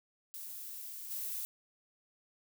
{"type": "noise with level steps", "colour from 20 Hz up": "violet", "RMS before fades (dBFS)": [-45, -39], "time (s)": [0.34, 1.45], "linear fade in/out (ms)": 0, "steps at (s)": 1.1, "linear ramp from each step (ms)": 20, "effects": []}